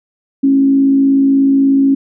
sine tone with frequency modulation, 273.2 Hz, C#4, 25 cents flat, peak -7 dBFS, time 0.43-1.95 s, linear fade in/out 10 ms, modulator 56.5 Hz, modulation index 0.28, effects none

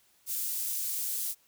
pink high-pass noise, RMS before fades -33 dBFS, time 0.26-1.35 s, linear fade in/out 50 ms, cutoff 10000 Hz, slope 12 dB/octave, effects white hiss -66 dBFS RMS until 1.47 s

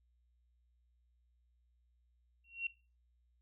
sine tone with exponential growth, 2738 Hz, F7, 35 cents flat, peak -31 dBFS, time 2.44-2.67 s, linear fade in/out 5 ms, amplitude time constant 50 ms, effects noise-tail reverb RT60 0.3 s tail -18 dB re dry + added 60 Hz sine -70 dBFS peak until 3.41 s

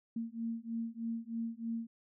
sine beating tone pair, 227.6 / 230.8 Hz, A#3 / A#3, -41 / -17 cents, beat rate 3.2 Hz, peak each -39 / -39 dBFS, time 0.16-1.87 s, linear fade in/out 5 ms, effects none

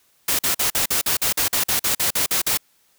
white noise bursts, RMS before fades -20 dBFS, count 15, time 0.28-2.574 s, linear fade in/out 5 ms, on 110 ms, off 46 ms, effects white hiss -61 dBFS RMS until 2.98 s

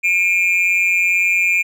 triangle tone with amplitude modulation, 2397 Hz, D7, 35 cents sharp, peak -8 dBFS, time 0.03-1.63 s, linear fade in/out 20 ms, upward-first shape sine, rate 182 Hz, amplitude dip 75%, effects none

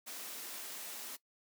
white high-pass noise, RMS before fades -45 dBFS, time 0.06-1.17 s, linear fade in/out 20 ms, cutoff 200 Hz, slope 96 dB/octave, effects noise-tail reverb RT60 0.1 s tail -19 dB re dry

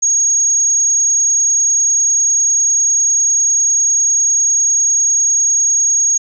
sine tone, 6590 Hz, G#8, 14 cents flat, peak -10 dBFS, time 0.02-6.18 s, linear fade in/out 10 ms, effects none

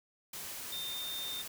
sine tone in noise, 3632 Hz, A#7, 46 cents flat, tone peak -38 dBFS, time 0.72-1.42 s, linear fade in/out 5 ms, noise white, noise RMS -43 dBFS, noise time 0.33-1.48 s, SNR +2 dB, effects none

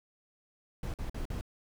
brown noise bursts, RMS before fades -36 dBFS, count 4, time 0.83-1.411 s, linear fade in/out 2 ms, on 110 ms, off 47 ms, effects none

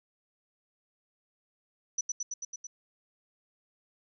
sine tone with echo, 5950 Hz, F#8, 9 cents sharp, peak -27 dBFS, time 1.98-2.01 s, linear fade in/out 5 ms, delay 110 ms, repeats 6, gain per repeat -2 dB, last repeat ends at 2.67 s, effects none

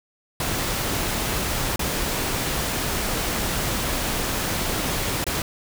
pink noise with dropouts, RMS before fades -25 dBFS, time 0.4-5.42 s, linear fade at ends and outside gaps 2 ms, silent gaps 1.76-1.793 / 5.242-5.266 s, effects none

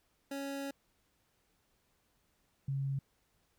25% pulse / sine tone pair in turn, 277.2 / 136.93 Hz, C#4 / C#3, 0 / -21 cents, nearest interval octave, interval 1221 cents, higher first, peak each -34 / -32 dBFS, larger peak second, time 0.31-0.71 / 2.68-2.99 s, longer first, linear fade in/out 5 ms, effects pink hiss -75 dBFS RMS until 3.58 s

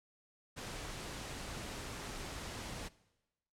pink noise, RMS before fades -44 dBFS, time 0.56-2.89 s, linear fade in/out 20 ms, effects noise-tail reverb RT60 1.0 s tail -20 dB re dry + low-pass 9000 Hz 12 dB/octave

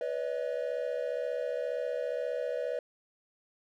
triangle tone cluster, 493.1 / 568 / 630 Hz, B4 / C#5 / D#5, -3 / +42 / +21 cents, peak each -32 / -34 / -35 dBFS, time 0.01-2.79 s, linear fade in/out 2 ms, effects none

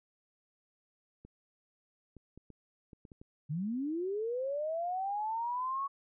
clicks, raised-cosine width 3 ms, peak -38 dBFS, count 8, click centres 1.25 / 2.167 / 2.376 / 2.503 / 2.932 / 3.052 / 3.118 / 3.215 s
sine linear sweep, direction up, 138.59 to 1120 Hz, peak -32 dBFS, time 3.49-5.88 s, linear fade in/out 20 ms
effects none

